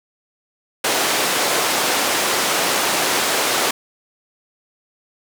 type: band-pass noise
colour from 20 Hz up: pink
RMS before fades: -19 dBFS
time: 0.84-3.71 s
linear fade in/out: 5 ms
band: 410 to 12000 Hz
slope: 12 dB/octave
effects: none